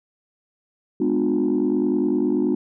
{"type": "chord", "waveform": "sine", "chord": "G# diminished seventh", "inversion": "none", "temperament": "just", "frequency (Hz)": [207.7, 249.2, 299, 358.8], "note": ["G#3", "B3", "D4", "F4"], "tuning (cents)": [0, 16, 31, 47], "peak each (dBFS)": [-25, -22, -21, -22], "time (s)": [1, 2.55], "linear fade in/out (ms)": 5, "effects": ["tanh soft clip ceiling -12 dBFS"]}